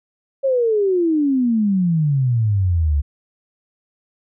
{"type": "exponential sweep", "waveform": "sine", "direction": "down", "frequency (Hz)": [553, 69.2], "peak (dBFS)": -14, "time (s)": [0.43, 3.02], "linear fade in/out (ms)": 20, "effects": []}